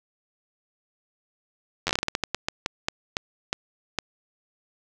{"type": "slowing click train", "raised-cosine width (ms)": 0.2, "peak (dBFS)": -7, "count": 18, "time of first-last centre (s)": [1.87, 3.987], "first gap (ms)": 10, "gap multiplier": 1.27, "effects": []}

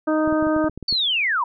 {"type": "harmonic tone", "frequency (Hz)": 310.4, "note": "D#4", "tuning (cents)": -4, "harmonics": [1, 2, 3, 4, 5], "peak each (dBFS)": [-19, -22, -31, -28, -32], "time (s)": [0.07, 0.69], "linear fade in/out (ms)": 10}
{"type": "clicks", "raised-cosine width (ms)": 3, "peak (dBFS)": -20, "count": 10, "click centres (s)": [0.276, 0.326, 0.426, 0.469, 0.564, 0.643, 0.696, 0.776, 0.827, 0.926]}
{"type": "linear sweep", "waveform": "sine", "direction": "down", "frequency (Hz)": [4593, 906], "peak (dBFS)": -18, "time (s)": [0.88, 1.44], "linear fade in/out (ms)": 5}
{"effects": []}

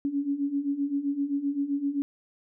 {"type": "beating tone pair", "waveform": "sine", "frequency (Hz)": [277.2, 284.9], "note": ["C#4", "C#4"], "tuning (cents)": [0, 48], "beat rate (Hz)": 7.7, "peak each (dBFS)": [-31, -27], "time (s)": [0.05, 2.02], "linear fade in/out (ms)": 0, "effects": []}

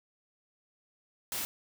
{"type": "noise", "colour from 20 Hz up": "white", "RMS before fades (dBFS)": -35, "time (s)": [1.32, 1.45], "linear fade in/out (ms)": 0, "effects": []}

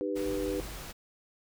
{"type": "chord", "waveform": "sine", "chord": "Eb augmented", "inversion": "none", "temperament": "equal with one note detuned", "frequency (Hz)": [304.9, 392, 493.9], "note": ["Eb4", "G4", "B4"], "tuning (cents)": [-35, 0, 0], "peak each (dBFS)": -34, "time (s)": [0.01, 0.6], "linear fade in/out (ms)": 0}
{"type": "noise", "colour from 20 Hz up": "pink", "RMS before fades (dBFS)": -43, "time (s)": [0.15, 0.93], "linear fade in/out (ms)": 20}
{"type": "tone", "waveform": "triangle", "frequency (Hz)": 48.78, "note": "G1", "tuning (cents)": -8, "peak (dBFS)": -40, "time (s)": [0.25, 0.8], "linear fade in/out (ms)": 10}
{"effects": []}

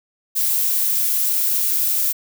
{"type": "noise", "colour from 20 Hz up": "violet", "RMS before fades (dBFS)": -19, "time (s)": [0.35, 2.13], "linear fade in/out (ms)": 20, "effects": []}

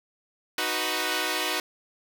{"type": "chord", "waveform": "5% pulse", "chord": "B major", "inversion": "first", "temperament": "equal", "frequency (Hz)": [311.1, 370, 493.9], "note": ["D#4", "F#4", "B4"], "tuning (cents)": [0, 0, 0], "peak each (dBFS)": [-19, -18, -19], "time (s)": [0.58, 1.6], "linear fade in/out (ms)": 2, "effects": []}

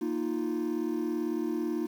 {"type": "chord", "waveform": "triangle", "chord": "Bb suspended fourth", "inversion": "none", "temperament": "equal", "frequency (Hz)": [233.1, 311.1, 349.2], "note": ["Bb3", "Eb4", "F4"], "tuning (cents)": [0, 0, 0], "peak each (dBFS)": [-32, -29, -30], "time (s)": [0.01, 1.87], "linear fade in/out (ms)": 10, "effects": ["tanh soft clip ceiling -21 dBFS", "9-bit"]}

